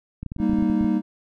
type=clicks; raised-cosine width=5 ms; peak=-19 dBFS; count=12; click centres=0.23 / 0.263 / 0.319 / 0.364 / 0.401 / 0.497 / 0.533 / 0.587 / 0.625 / 0.699 / 0.811 / 0.845 s
type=chord; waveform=triangle; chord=Eb major; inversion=first; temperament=equal with one note detuned; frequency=197.59 / 233.1 / 311.1 Hz; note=G3 / Bb3 / Eb4; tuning=+14 / 0 / 0 cents; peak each=-21 dBFS; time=0.38-1.02 s; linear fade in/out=50 ms
effects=none